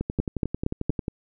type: two click trains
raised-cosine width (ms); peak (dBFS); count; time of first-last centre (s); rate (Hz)
3; -14 / -10; 13 / 4; 0.01-1.081 / 0.2-0.896; 11.2 / 4.31
effects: none